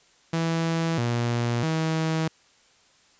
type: tone with pitch steps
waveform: sawtooth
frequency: 164.7 / 119 / 160.1 Hz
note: E3 / A#2 / D#3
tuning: -1 / +36 / +50 cents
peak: -19 dBFS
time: 0.33-2.28 s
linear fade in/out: 5 ms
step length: 650 ms
effects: white hiss -59 dBFS RMS until 3.19 s + resampled to 16000 Hz